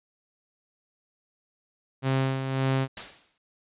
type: tone with tremolo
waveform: sawtooth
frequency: 133.3 Hz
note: C3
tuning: 33 cents sharp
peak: -18 dBFS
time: 2.02-2.88 s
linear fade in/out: 50 ms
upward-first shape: sine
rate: 1.8 Hz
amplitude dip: 55%
type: noise with exponential decay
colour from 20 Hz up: white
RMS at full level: -32 dBFS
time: 2.97-3.38 s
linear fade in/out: 2 ms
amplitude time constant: 88 ms
effects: resampled to 8000 Hz